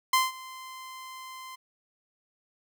sawtooth tone with ADSR envelope, 1038 Hz, C6, 14 cents flat, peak -15 dBFS, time 0.13-1.56 s, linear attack 5 ms, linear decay 180 ms, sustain -22 dB, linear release 13 ms, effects none

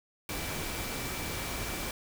sine tone in noise, 2327 Hz, D7, 17 cents flat, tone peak -45 dBFS, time 0.29-1.91 s, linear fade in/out 2 ms, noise pink, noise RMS -36 dBFS, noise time 0.29-1.91 s, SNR -12 dB, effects none

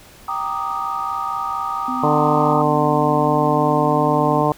sine chord, Eb major seventh, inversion first, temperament equal with one note detuned, 784 / 932.3 / 1180.1 / 1244.5 Hz, G5 / Bb5 / D6 / Eb6, 0 / 0 / +8 / 0 cents, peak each -28 / -28 / -27 / -24 dBFS, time 0.28-2.62 s, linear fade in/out 5 ms
click train, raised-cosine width 0.2 ms, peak -30 dBFS, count 365, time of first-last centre 0.31-2.53 s, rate 164 Hz
sine tone with pitch glide, 253.9 to 258.3 Hz, B3 to C4, +48 to -22 cents, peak -24 dBFS, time 1.88-4.42 s, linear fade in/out 2 ms, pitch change +30 cents, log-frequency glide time 2.4-4.09 s
harmonic tone, 149.9 Hz, D3, 36 cents sharp, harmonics 1 / 2 / 3 / 4 / 5 / 6 / 7, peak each -22 / -22 / -22 / -22 / -22 / -22 / -22 dBFS, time 2.03-4.52 s, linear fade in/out 2 ms
effects pink hiss -45 dBFS RMS until 4.57 s

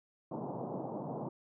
pink band-pass noise, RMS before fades -40 dBFS, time 0.31-1.29 s, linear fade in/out 5 ms, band 130 to 970 Hz, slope 48 dB/octave, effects none

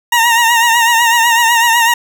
20% pulse tone with vibrato, 932.3 Hz, A#5, in tune, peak -3 dBFS, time 0.12-1.94 s, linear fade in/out 5 ms, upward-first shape triangle, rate 8 Hz, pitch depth 66 cents each way, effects none

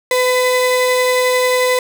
35% pulse tone pair together, 503.8 / 2004 Hz, B4 / B6, +34 / +25 cents, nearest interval 2 octaves, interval 2391 cents, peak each -11 / -19 dBFS, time 0.11-1.79 s, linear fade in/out 2 ms, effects none

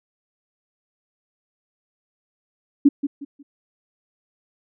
sine tone with echo, 283.2 Hz, C#4, 37 cents sharp, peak -8 dBFS, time 2.85-2.89 s, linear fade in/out 10 ms, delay 180 ms, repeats 3, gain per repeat -11 dB, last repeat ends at 3.43 s, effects none

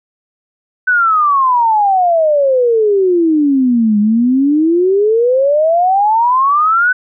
sine exponential two-way sweep, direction down then up, 1518 to 204.6 to 1518 Hz, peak -8 dBFS, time 0.87-6.93 s, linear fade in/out 10 ms, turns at 3.99 s, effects none

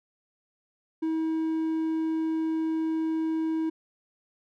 triangle tone, 320.4 Hz, E4, 49 cents flat, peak -23 dBFS, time 1.02-3.7 s, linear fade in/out 10 ms, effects none

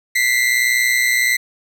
40% pulse tone pair together, 1971.7 / 2093 Hz, B6 / C7, -3 / 0 cents, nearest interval minor second, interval 103 cents, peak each -16 dBFS, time 0.15-1.37 s, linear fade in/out 10 ms, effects none

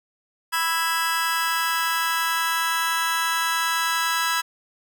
sawtooth chord, E major, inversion second, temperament just, 988.9 / 1318.5 / 1648.1 Hz, B5 / E6 / G#6, +2 / 0 / -14 cents, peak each -22 dBFS, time 0.52-4.42 s, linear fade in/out 20 ms, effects none

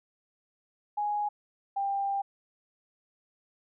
sine tone pair in turn, 830.6 / 793.5 Hz, G#5 / G5, 0 / +21 cents, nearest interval minor second, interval 79 cents, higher first, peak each -27 dBFS, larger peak neither, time 0.97-1.29 / 1.76-2.22 s, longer second, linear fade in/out 10 ms, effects none

